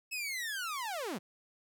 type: linear sweep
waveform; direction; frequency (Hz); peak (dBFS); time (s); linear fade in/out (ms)
sawtooth; down; 2619 to 146.83; -32; 0.11-1.19; 20
effects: none

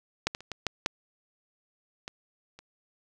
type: clicks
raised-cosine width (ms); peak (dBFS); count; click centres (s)
0.2; -8 / -17 / -29 / -18 / -10 / -8 / -20 / -30; 8; 0.27 / 0.349 / 0.406 / 0.517 / 0.667 / 0.861 / 2.079 / 2.59
effects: none

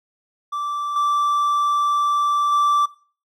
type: tone with level steps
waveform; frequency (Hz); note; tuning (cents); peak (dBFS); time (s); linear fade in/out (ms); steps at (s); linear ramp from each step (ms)
triangle; 1168; D6; -10; -21 / -15 / -13; 0.52-2.86; 10; 0.96 / 2.52; 2
effects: noise-tail reverb RT60 0.4 s tail -18 dB re dry

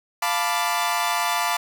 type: chord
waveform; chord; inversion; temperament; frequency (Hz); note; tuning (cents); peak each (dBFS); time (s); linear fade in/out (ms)
sawtooth; B half-diminished seventh; second; equal with one note detuned; 698.5 / 880 / 991.2 / 1174.7; F5 / A5 / B5 / D6; 0 / 0 / +6 / 0; -23; 0.22-1.57; 5
effects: 9-bit

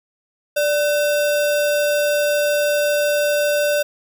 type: tone with sample-and-hold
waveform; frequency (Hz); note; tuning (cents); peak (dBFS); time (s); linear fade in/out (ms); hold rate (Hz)
sine; 587.3; D5; 0; -15; 0.56-3.83; 10; 2100
effects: none

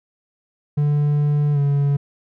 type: tone with pitch glide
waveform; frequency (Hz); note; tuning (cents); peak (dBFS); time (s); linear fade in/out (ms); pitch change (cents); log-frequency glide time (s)
triangle; 146.83 to 141.91; D3 to C#3; 0 to +41; -13; 0.77-1.97; 10; -59; 1.53-1.58
effects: none

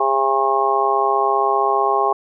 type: harmonic tone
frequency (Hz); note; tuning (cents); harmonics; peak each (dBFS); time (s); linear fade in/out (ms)
135.2; C#3; -43; 3 / 4 / 5 / 6 / 7 / 8; -21 / -29 / -23 / -19 / -29 / -19; 0-2.13; 5
effects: none

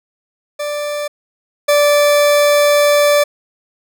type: tone pair in turn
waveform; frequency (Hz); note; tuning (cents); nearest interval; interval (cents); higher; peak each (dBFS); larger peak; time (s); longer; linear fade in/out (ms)
40% pulse; 588 / 583.9; D5 / D5; +2 / -10; unison; 12; first; -18 / -8; second; 0.59-1.08 / 1.68-3.24; second; 10
effects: none

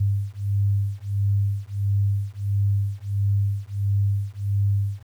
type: beating tone pair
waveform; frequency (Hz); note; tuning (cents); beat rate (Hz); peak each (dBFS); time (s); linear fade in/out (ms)
sine; 99.5 / 101; G2 / G#2; +26 / -48; 1.5; -23; 0-5.03; 10
effects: 9-bit

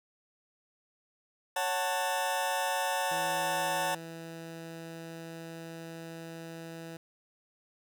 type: chord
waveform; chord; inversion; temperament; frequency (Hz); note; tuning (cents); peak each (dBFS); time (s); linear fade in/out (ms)
sawtooth; F# minor; second; just; 555 / 740 / 888; C#5 / F#5 / A5; +2 / 0 / +16; -31 / -30 / -28; 1.56-3.95; 5
type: tone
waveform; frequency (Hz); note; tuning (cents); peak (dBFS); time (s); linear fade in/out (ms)
15% pulse; 164.81; E3; 0; -35; 3.11-6.97; 2
effects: none

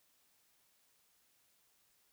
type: silence
effects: white hiss -73 dBFS RMS until 2.12 s

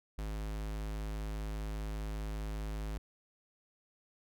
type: tone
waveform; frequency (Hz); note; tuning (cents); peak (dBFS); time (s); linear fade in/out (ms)
square; 52.5; G#1; +19; -37; 0.18-2.98; 5
effects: none

